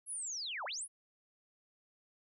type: linear two-way sweep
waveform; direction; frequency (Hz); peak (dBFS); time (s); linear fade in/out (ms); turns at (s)
sine; down then up; 11040 to 523.3 to 11040; -38; 0.06-0.88; 50; 0.65
effects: none